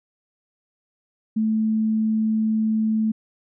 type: tone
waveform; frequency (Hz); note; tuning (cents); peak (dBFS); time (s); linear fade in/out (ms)
sine; 218.9; A3; -9; -18; 1.36-3.12; 10
effects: none